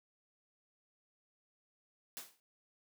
white noise with exponential decay, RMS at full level -42 dBFS, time 2.17-2.4 s, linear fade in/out 0 ms, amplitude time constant 50 ms, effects high-pass 200 Hz 12 dB/octave

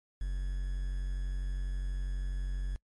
triangle tone with quantisation, 46.11 Hz, F#1, 5 cents flat, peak -29 dBFS, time 0.21-2.76 s, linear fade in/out 0 ms, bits 9, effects noise-tail reverb RT60 0.1 s tail -24 dB re dry + MP3 48 kbps

